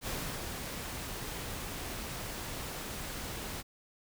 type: noise with ADSR envelope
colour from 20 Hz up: pink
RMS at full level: -36 dBFS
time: 0.01-3.63 s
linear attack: 62 ms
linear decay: 340 ms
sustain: -4 dB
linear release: 31 ms
effects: none

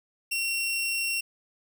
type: tone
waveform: sawtooth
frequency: 2732 Hz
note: F7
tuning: 39 cents flat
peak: -23 dBFS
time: 0.31-1.21 s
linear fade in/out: 10 ms
effects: none

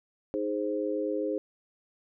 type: chord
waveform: sine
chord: Ab major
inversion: second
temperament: equal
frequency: 311.1 / 415.3 / 523.3 Hz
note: Eb4 / Ab4 / C5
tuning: 0 / 0 / 0 cents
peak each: -32 dBFS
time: 0.34-1.38 s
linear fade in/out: 0 ms
effects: none

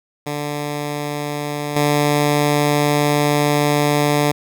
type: tone with level steps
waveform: 10% pulse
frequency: 146.8 Hz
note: D3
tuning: in tune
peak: -14 / -6 dBFS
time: 0.26-4.32 s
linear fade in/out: 10 ms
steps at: 1.76 s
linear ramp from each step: 2 ms
effects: none

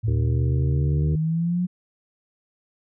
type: exponential sweep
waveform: sine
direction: up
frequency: 109.3 to 182 Hz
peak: -20 dBFS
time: 0.03-1.67 s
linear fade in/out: 20 ms
type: harmonic tone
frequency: 77.78 Hz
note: D#2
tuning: in tune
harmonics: 1 / 3 / 4 / 5 / 6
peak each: -23 / -39 / -35 / -36 / -39 dBFS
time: 0.07-1.16 s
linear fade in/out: 10 ms
effects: none

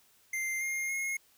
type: tone with pitch steps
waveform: square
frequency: 2093 / 2125 / 2157 Hz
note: C7 / C7 / C#7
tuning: 0 / +26 / -48 cents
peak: -32 dBFS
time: 0.33-1.17 s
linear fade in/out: 5 ms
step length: 280 ms
effects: white hiss -65 dBFS RMS until 1.37 s

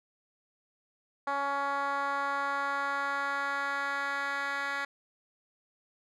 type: tone with band-pass filter sweep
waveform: 10% pulse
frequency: 280 Hz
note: C#4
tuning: 18 cents sharp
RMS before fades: -32 dBFS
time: 1.27-4.85 s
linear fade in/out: 5 ms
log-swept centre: 1000 to 1900 Hz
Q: 1.7
effects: none

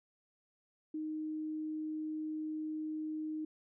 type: tone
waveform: sine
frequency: 310.3 Hz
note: D#4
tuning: 5 cents flat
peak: -36 dBFS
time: 0.94-3.45 s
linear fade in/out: 5 ms
effects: none

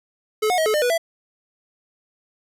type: tone with pitch steps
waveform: square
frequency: 430.6 / 726 / 636 / 430.6 / 603 / 489.7 / 664 Hz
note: A4 / F#5 / D#5 / A4 / D5 / B4 / E5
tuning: -37 / -33 / +38 / -37 / +46 / -15 / +12 cents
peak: -18 dBFS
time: 0.42-0.98 s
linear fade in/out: 10 ms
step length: 80 ms
effects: resampled to 32000 Hz

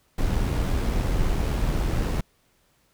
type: noise with amplitude modulation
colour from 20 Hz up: brown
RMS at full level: -22 dBFS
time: 0.18-2.21 s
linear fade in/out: 5 ms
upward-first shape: sine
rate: 81 Hz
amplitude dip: 35%
effects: pink hiss -65 dBFS RMS until 2.93 s

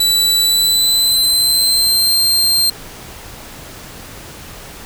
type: tone with pitch glide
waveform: sawtooth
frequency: 3958 to 4172 Hz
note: B7 to C8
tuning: +3 to -6 cents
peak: -8 dBFS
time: 0-2.7 s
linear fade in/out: 5 ms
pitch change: +91 cents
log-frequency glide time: 0.42-2.2 s
effects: pink hiss -34 dBFS RMS until 4.85 s

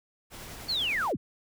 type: noise with tremolo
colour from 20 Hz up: pink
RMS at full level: -42 dBFS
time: 0.3-1.13 s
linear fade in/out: 50 ms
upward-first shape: sine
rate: 10 Hz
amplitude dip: 25%
type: linear sweep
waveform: sine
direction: down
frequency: 4529 to 45.59 Hz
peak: -26 dBFS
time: 0.68-1.17 s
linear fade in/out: 20 ms
effects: none

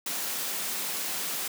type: high-pass noise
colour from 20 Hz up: white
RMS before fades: -32 dBFS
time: 0.06-1.48 s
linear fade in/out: 5 ms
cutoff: 150 Hz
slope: 96 dB/octave
effects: none

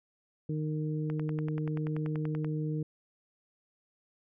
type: harmonic tone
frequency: 153.7 Hz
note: D#3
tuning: 21 cents flat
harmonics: 1 / 2 / 3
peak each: -31 / -37 / -41 dBFS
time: 0.49-2.83 s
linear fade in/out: 5 ms
type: click train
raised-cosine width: 0.5 ms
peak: -27 dBFS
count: 15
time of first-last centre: 1.1-2.446 s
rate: 10.4 Hz
effects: none

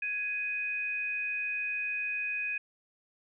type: tone pair together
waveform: sine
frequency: 1666.8 / 2500 Hz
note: G#6 / D#7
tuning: +6 / +8 cents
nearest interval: perfect fifth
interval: 702 cents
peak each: -39 / -31 dBFS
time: 0.02-2.58 s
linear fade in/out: 5 ms
effects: none

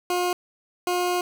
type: tone bursts at uneven times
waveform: 20% pulse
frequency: 357.1 Hz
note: F4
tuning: 39 cents sharp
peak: -17 dBFS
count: 2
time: 0.1-0.33 / 0.87-1.21 s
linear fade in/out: 2 ms
effects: none

